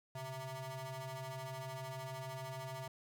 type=ring-modulated tone; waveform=25% pulse; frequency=261.6 Hz; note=C4; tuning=in tune; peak=-36 dBFS; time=0.15-2.88 s; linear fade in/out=5 ms; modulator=399 Hz; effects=none